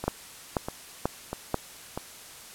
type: two click trains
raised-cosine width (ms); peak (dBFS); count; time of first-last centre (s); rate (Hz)
1; -17 / -10; 4 / 4; 0.04-1.975 / 0.08-1.543; 1.55 / 2.05
effects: white hiss -46 dBFS RMS until 2.54 s + low-pass 12000 Hz 12 dB/octave